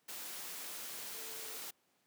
sine tone in noise, 445.8 Hz, A4, 23 cents sharp, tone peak -56 dBFS, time 1.13-1.57 s, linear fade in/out 10 ms, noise white, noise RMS -45 dBFS, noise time 0.08-1.71 s, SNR -14 dB, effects pink hiss -75 dBFS RMS until 2.06 s + high-pass 200 Hz 12 dB/octave

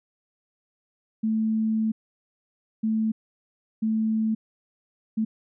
sine tone bursts at uneven times, 220 Hz, A3, in tune, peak -21 dBFS, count 4, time 1.23-1.92 / 2.83-3.12 / 3.82-4.35 / 5.17-5.25 s, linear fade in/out 10 ms, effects none

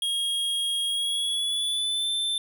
square tone with pitch glide, 3272 to 3548 Hz, G#7 to A7, -26 to +14 cents, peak -25 dBFS, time 0.02-2.38 s, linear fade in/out 2 ms, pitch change +140 cents, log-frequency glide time 0.87-2.09 s, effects none

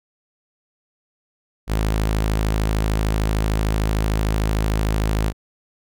sawtooth tone, 53.3 Hz, G#1, 46 cents sharp, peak -14 dBFS, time 1.67-5.33 s, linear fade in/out 50 ms, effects none

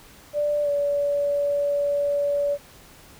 sine tone with pitch glide, 588 to 573.6 Hz, D5 to D5, +2 to -41 cents, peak -20 dBFS, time 0.33-2.58 s, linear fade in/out 50 ms, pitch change -43 cents, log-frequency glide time 0.63-0.69 s, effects pink hiss -49 dBFS RMS until 3.19 s

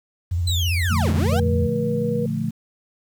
sine tone with vibrato, 87.2 Hz, F2, 2 cents flat, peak -19 dBFS, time 0.31-1.67 s, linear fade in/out 10 ms, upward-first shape sine, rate 15 Hz, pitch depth 97 cents each way
35% pulse linear two-way sweep, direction down then up, 4100 to 82.41 to 815 Hz, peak -22 dBFS, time 0.47-1.4 s, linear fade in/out 5 ms, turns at 1.13 s
sine chord, Bb major seventh, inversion none, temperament equal, 116.54 / 146.83 / 174.61 / 220 Hz, Bb2 / D3 / F3 / A3, 0 / 0 / 0 / 0 cents, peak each -29 / -27 / -28 / -25 dBFS, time 0.9-2.51 s, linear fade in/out 10 ms
sine tone, 480 Hz, B4, 49 cents flat, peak -23 dBFS, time 1.32-2.26 s, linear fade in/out 5 ms
effects 8-bit

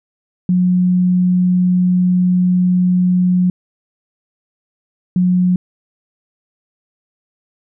sine tone bursts at uneven times, 180.9 Hz, F#3, 39 cents flat, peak -10 dBFS, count 2, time 0.49-3.5 / 5.16-5.56 s, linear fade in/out 2 ms, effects none

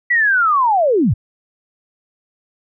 sine linear sweep, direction down, 1975.5 to 77.5 Hz, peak -11 dBFS, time 0.1-1.14 s, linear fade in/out 10 ms, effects none

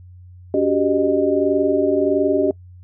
sine tone cluster, 285 / 375.8 / 397.3 / 613 Hz, C#4 / F#4 / G4 / D#5, +48 / +27 / +23 / -26 cents, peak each -20 dBFS, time 0.54-2.51 s, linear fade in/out 2 ms, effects noise-tail reverb RT60 0.1 s tail -23 dB re dry + added 90 Hz sine -39 dBFS peak until 2.83 s

